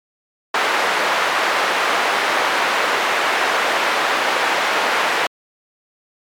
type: band-pass noise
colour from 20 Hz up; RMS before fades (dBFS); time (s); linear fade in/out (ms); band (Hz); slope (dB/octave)
white; -18; 0.54-5.27; 5; 490 to 1800; 12
effects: MP3 96 kbps